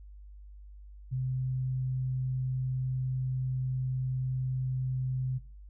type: tone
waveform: sine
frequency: 129.3 Hz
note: C3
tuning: 20 cents flat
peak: -29 dBFS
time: 1.11-5.39 s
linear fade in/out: 20 ms
effects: noise-tail reverb RT60 0.3 s tail -17 dB re dry + added 50 Hz sine -46 dBFS peak until 5.69 s